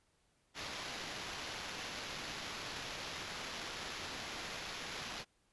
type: noise with sample-and-hold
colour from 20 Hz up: blue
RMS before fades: -44 dBFS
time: 0.54-5.25 s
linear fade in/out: 50 ms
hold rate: 8820 Hz
effects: pink hiss -75 dBFS RMS until 5.52 s + resampled to 24000 Hz